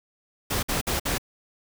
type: noise bursts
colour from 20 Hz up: pink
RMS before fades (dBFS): -26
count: 4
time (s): 0.5-1.182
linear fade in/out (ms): 10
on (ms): 130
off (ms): 54
effects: none